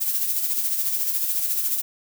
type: noise with tremolo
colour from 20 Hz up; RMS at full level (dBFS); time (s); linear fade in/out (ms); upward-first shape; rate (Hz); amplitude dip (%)
violet; -22; 0-1.82; 20; sine; 14; 45
effects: none